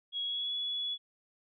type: tone with pitch glide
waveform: sine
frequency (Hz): 3322 to 3394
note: G#7 to G#7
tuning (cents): 0 to +37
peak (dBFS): -32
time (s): 0.12-0.98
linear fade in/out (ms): 50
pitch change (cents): +37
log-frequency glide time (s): 0.24-0.53
effects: none